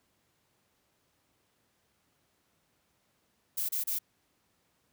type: noise bursts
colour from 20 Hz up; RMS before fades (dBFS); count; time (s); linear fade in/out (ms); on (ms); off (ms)
violet; -32; 3; 3.57-3.99; 10; 120; 30
effects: pink hiss -73 dBFS RMS until 4.92 s + high-pass 80 Hz 12 dB/octave